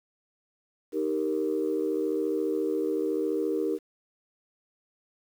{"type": "chord", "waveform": "sine", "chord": "Eb major", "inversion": "none", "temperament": "equal", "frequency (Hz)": [311.1, 392, 466.2], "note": ["Eb4", "G4", "Bb4"], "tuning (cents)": [0, 0, 0], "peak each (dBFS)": -29, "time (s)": [0.92, 3.79], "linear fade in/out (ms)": 50, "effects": ["tanh soft clip ceiling -17 dBFS", "9-bit"]}